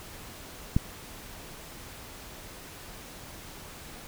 click, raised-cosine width 5 ms, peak -9 dBFS, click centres 0.765 s, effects pink hiss -45 dBFS RMS until 4.07 s

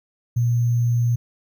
sine tone with sample-and-hold, 118.9 Hz, A#2, 35 cents sharp, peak -16 dBFS, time 0.36-1.16 s, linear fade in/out 10 ms, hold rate 6300 Hz, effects none

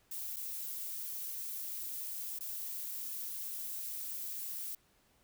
violet noise with dropouts, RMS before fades -41 dBFS, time 0.11-4.75 s, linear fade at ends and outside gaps 5 ms, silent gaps 0.362-0.366 / 2.389-2.406 s, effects pink hiss -70 dBFS RMS until 5.23 s

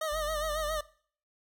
25% pulse tone with vibrato, 614 Hz, D#5, 23 cents flat, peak -27 dBFS, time 0.01-0.81 s, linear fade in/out 5 ms, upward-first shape sine, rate 7.3 Hz, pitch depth 68 cents each way
triangle tone, 46.25 Hz, F#1, in tune, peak -36 dBFS, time 0.11-0.81 s, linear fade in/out 20 ms
effects noise-tail reverb RT60 0.5 s tail -20 dB re dry

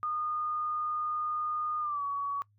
sine tone with pitch glide, 1224 to 1128.9 Hz, D#6 to C#6, -29 to +31 cents, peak -30 dBFS, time 0.03-2.42 s, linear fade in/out 0 ms, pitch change -140 cents, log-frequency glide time 1.8-2.04 s, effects noise-tail reverb RT60 0.1 s tail -21 dB re dry + added 103 Hz sine -64 dBFS peak until 2.58 s

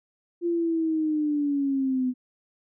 sine linear sweep, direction down, 346.9 to 249.9 Hz, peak -22 dBFS, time 0.41-2.14 s, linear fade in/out 50 ms, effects none

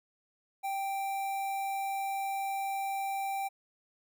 square tone with notch filter, 784 Hz, G5, in tune, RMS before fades -34 dBFS, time 0.63-3.49 s, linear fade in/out 20 ms, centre 4800 Hz, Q 0.86, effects none

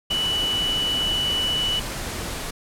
sine tone in noise, 2960 Hz, F#7, in tune, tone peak -21 dBFS, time 0.1-1.8 s, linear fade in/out 10 ms, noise pink, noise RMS -30 dBFS, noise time 0.1-2.51 s, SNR +6 dB, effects low-pass 12000 Hz 12 dB/octave

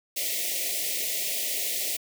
white band-stop noise, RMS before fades -29 dBFS, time 0.16-1.97 s, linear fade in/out 10 ms, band 710 to 1900 Hz, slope 96 dB/octave, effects high-pass 400 Hz 12 dB/octave

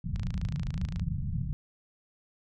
white low-pass noise, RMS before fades -32 dBFS, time 0.04-1.53 s, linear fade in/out 0 ms, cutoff 180 Hz, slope 48 dB/octave
click train, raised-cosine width 0.2 ms, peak -27 dBFS, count 24, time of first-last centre 0.16-0.996 s, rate 27.5 Hz
effects none

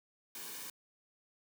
white noise with comb filter, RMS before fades -45 dBFS, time 0.35-0.7 s, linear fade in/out 2 ms, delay 1.5 ms, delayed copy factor -0.55, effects high-pass 150 Hz 12 dB/octave

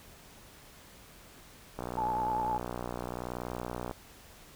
click train, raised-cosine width 1 ms, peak -22 dBFS, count 130, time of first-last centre 1.79-3.912 s, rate 60.8 Hz
sine tone with vibrato, 865 Hz, A5, 30 cents flat, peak -29 dBFS, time 1.97-2.58 s, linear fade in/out 10 ms, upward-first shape triangle, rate 10 Hz, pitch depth 59 cents each way
effects pink hiss -54 dBFS RMS until 4.55 s

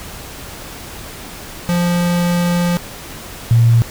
square / sine tone pair in turn, 174.61 / 116.54 Hz, F3 / A#2, 0 / 0 cents, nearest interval perfect fifth, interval 700 cents, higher first, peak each -14 / -7 dBFS, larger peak second, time 1.69-2.77 / 3.51-3.82 s, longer first, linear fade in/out 0 ms, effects pink hiss -32 dBFS RMS until 3.9 s

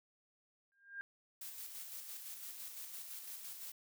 sine tone with exponential growth, 1605 Hz, G6, 40 cents sharp, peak -39 dBFS, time 0.72-1.01 s, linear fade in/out 0 ms, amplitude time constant 61 ms
blue noise with tremolo, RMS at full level -47 dBFS, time 1.41-3.72 s, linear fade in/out 5 ms, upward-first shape square, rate 5.9 Hz, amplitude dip 35%
effects none

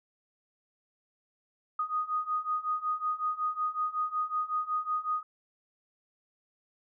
sine beating tone pair, 1239 / 1244.4 Hz, D#6 / D#6, -8 / 0 cents, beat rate 5.4 Hz, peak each -33 / -31 dBFS, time 1.79-5.23 s, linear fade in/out 5 ms, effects none

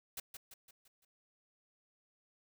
white noise with echo, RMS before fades -42 dBFS, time 0.17-0.2 s, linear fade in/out 5 ms, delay 170 ms, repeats 5, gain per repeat -6 dB, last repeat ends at 1.05 s, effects none

